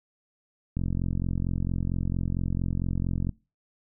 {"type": "click train", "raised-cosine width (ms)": 5, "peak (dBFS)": -16, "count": 113, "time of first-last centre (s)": [0.77, 3.293], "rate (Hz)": 44.4, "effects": ["noise-tail reverb RT60 0.3 s tail -24 dB re dry"]}